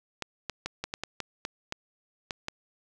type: clicks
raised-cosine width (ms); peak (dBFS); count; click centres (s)
0.2; -15; 11; 0.223 / 0.497 / 0.66 / 0.84 / 0.939 / 1.036 / 1.203 / 1.451 / 1.724 / 2.308 / 2.484
effects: none